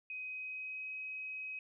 sine tone with pitch glide, 2517 to 2536 Hz, D#7 to D#7, +19 to +32 cents, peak -40 dBFS, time 0.1-1.59 s, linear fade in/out 2 ms, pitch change +13 cents, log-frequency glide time 0.25-0.9 s, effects none

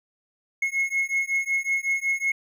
triangle beating tone pair, 2169 / 2174.4 Hz, C#7 / C#7, -38 / -34 cents, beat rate 5.4 Hz, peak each -24 dBFS, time 0.62-2.32 s, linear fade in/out 5 ms, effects none

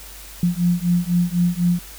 sine beating tone pair, 173.3 / 177.3 Hz, F3 / F3, -13 / +26 cents, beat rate 4 Hz, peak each -19 dBFS, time 0.43-1.79 s, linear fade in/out 2 ms, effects added 50 Hz sine -41 dBFS peak until 1.98 s + white hiss -40 dBFS RMS until 1.98 s

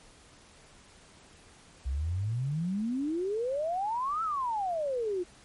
sine exponential two-way sweep, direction up then down, 61.74 to 1345 to 343.5 Hz, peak -28 dBFS, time 1.85-5.24 s, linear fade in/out 20 ms, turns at 4.23 s, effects pink hiss -56 dBFS RMS until 5.44 s + MP3 48 kbps

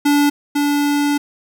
square tone pair in turn, 289.3 / 289.3 Hz, D4 / D4, -26 / -26 cents, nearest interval unison, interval 0 cents, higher neither, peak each -12 / -15 dBFS, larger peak first, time 0.05-0.3 / 0.55-1.18 s, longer second, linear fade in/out 10 ms, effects 9-bit

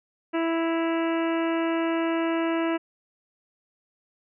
harmonic tone with a mistuned harmonic, 330 Hz, E4, 2 cents sharp, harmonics 1 / 2 / 3 / 4 / 5 / 6 / 7 / 8 / 9, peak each -24 / -30 / -34 / -36 / -38 / -40 / -41 / -42 / -43 dBFS, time 0.33-2.78 s, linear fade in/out 20 ms, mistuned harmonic 9, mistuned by -58 cents, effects none

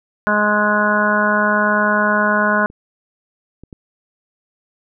harmonic tone, 209.3 Hz, G#3, 14 cents sharp, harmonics 1 / 2 / 3 / 4 / 5 / 6 / 7 / 8, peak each -20 / -27 / -20 / -28 / -19 / -28 / -17 / -27 dBFS, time 0.27-2.66 s, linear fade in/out 0 ms
clicks, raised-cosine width 3 ms, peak -28 / -25 / -22 dBFS, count 3, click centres 2.701 / 3.636 / 3.728 s
effects none

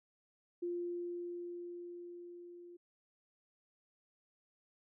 sine tone with level ramp, 349.2 Hz, F4, in tune, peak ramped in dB -35 to -51 dBFS, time 0.62-2.77 s, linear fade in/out 10 ms, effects none

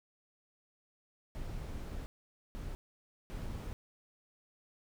brown noise bursts at uneven times, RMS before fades -41 dBFS, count 3, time 1.35-2.06 / 2.55-2.75 / 3.3-3.73 s, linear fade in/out 0 ms, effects none

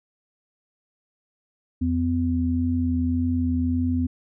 sine tone pair together, 84.85 / 252.8 Hz, F2 / B3, -49 / +41 cents, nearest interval octave + perfect fifth, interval 1890 cents, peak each -24 / -22 dBFS, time 1.81-4.07 s, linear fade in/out 10 ms, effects none

